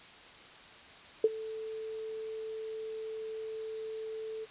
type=tone with ADSR envelope; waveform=sine; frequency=440 Hz; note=A4; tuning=in tune; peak=-18 dBFS; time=1.24-4.46 s; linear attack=3 ms; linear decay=37 ms; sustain=-19 dB; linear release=26 ms; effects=white hiss -52 dBFS RMS until 4.5 s + resampled to 8000 Hz